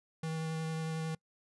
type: tone with vibrato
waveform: square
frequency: 160.2 Hz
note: E3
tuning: 49 cents flat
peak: -35 dBFS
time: 0.23-1.15 s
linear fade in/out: 5 ms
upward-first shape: triangle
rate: 11 Hz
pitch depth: 13 cents each way
effects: noise-tail reverb RT60 0.1 s tail -24 dB re dry + resampled to 24000 Hz